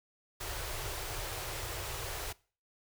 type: band-stop noise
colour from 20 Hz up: pink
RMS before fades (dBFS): -39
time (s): 0.4-2.33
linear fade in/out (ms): 10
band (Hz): 140 to 340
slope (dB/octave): 48
effects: noise-tail reverb RT60 0.4 s tail -22 dB re dry